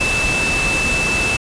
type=tone in noise; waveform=sine; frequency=2637 Hz; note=E7; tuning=in tune; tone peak=-17 dBFS; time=0-1.37 s; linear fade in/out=10 ms; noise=pink; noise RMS=-21 dBFS; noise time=0-1.37 s; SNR=+1 dB; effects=resampled to 22050 Hz